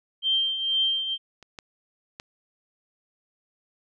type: tone with tremolo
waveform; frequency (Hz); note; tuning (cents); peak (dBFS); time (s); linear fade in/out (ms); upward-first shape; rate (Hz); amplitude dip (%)
sine; 3152; G7; +9; -19; 0.22-1.18; 50; triangle; 2.1; 65
type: clicks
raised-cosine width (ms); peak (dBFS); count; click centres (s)
0.2; -29 / -21 / -20; 3; 1.427 / 1.588 / 2.199
effects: none